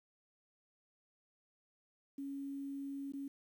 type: tone with dropouts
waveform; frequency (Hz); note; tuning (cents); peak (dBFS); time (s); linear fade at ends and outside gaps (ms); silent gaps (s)
sine; 277.2; C#4; 0; -40; 2.18-3.28; 5; 3.122-3.135
effects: 11-bit